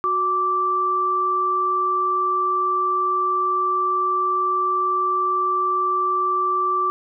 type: tone pair together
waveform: sine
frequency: 368.6 / 1168.9 Hz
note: F#4 / D6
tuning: -7 / -9 cents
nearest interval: octave + minor sixth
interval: 1998 cents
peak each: -28 / -18 dBFS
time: 0.04-6.9 s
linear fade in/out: 0 ms
effects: none